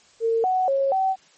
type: tone with pitch steps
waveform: sine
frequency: 455.1 / 744 / 546 / 764 Hz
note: A#4 / F#5 / C#5 / G5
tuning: -42 / +9 / -26 / -45 cents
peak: -18 dBFS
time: 0.2-1.16 s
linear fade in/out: 50 ms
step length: 240 ms
effects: white hiss -55 dBFS RMS until 1.37 s + MP3 32 kbps